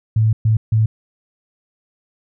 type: tone bursts at uneven times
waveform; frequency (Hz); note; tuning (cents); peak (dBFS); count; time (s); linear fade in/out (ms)
sine; 110; A2; 0; -11; 3; 0.16-0.33 / 0.45-0.57 / 0.72-0.86; 5
effects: none